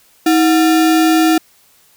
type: tone with sample-and-hold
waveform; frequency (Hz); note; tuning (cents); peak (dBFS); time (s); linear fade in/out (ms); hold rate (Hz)
sine; 319.7; D#4; +47; -8; 0.26-1.38; 5; 1050
effects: white hiss -51 dBFS RMS until 1.96 s